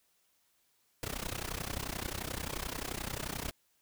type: noise with amplitude modulation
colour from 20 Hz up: pink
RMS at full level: -35 dBFS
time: 1.03-3.51 s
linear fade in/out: 0 ms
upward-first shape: sine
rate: 31.4 Hz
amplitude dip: 90%
effects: white hiss -73 dBFS RMS until 3.81 s